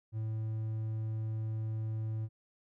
triangle tone, 110 Hz, A2, in tune, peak -31 dBFS, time 0.12-2.29 s, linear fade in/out 50 ms, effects none

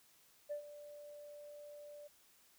sine tone with ADSR envelope, 587.3 Hz, D5, in tune, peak -36 dBFS, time 0.49-2.08 s, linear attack 25 ms, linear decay 100 ms, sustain -14 dB, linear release 14 ms, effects tanh soft clip ceiling -35 dBFS + white hiss -68 dBFS RMS until 2.58 s

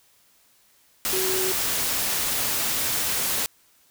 sine tone in noise, 375.4 Hz, F#4, 25 cents sharp, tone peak -26 dBFS, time 1.13-1.52 s, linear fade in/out 0 ms, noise white, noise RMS -25 dBFS, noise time 1.05-3.46 s, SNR -4 dB, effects white hiss -60 dBFS RMS until 3.9 s

